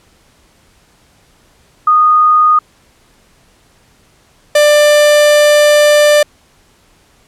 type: tone pair in turn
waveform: sine / 45% pulse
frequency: 1235 / 593 Hz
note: D#6 / D5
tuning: -13 / +17 cents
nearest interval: octave + minor second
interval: 1270 cents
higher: first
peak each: -5 dBFS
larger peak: neither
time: 1.87-2.59 / 4.55-6.23 s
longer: second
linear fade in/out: 5 ms
effects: pink hiss -50 dBFS RMS until 7.27 s + low-pass 11000 Hz 12 dB/octave